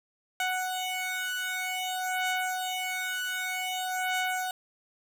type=beating tone pair; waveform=15% pulse; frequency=740 / 740.53 Hz; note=F#5 / F#5; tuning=0 / +1 cents; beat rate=0.53 Hz; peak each=-26 dBFS; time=0.4-4.51 s; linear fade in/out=2 ms; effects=none